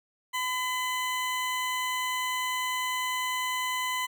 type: tone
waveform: 20% pulse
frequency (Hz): 1010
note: B5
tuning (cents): +39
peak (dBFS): -23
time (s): 0.33-4.07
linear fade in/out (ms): 20
effects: none

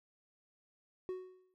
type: tone with exponential decay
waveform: triangle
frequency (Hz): 370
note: F#4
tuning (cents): 0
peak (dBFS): -33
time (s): 1.09-1.54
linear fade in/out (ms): 0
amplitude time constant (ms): 96
effects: none

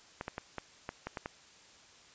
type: clicks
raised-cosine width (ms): 0.5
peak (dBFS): -22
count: 8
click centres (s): 0.211 / 0.281 / 0.381 / 0.583 / 0.891 / 1.07 / 1.172 / 1.259
effects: white hiss -58 dBFS RMS until 2.14 s + resampled to 16000 Hz

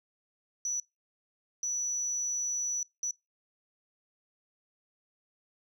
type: tone bursts at uneven times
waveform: sine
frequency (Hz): 5920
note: F#8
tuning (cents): 0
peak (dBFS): -28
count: 3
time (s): 0.65-0.8 / 1.63-2.83 / 3.03-3.11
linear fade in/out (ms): 2
effects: noise-tail reverb RT60 0.2 s tail -24 dB re dry + tanh soft clip ceiling -27 dBFS

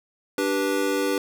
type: tone cluster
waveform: square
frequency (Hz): 293.2 / 389.8 / 488.8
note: D4 / G4 / B4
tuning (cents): -3 / -10 / -18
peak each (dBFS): -27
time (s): 0.38-1.18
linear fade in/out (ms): 2
effects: none

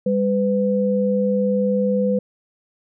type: tone pair together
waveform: sine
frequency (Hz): 199.7 / 501.6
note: G3 / B4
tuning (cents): +32 / +27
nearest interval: octave + major third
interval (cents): 1595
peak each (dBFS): -19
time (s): 0.06-2.19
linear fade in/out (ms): 5
effects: none

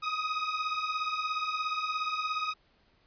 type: beating tone pair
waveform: sawtooth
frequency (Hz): 1244.5 / 1261.5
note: D#6 / D#6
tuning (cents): 0 / +23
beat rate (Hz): 17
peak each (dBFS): -31 / -28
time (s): 0.02-2.54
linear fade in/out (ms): 20
effects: pink hiss -67 dBFS RMS until 3.06 s + resampled to 11025 Hz

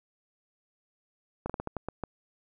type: slowing click train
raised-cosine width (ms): 1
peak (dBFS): -19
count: 8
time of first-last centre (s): 1.46-2.037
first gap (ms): 36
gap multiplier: 1.27
effects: none

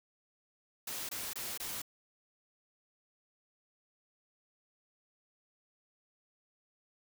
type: noise bursts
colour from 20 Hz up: white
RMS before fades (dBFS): -40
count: 4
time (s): 0.87-1.819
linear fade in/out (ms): 5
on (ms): 220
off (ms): 23
effects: none

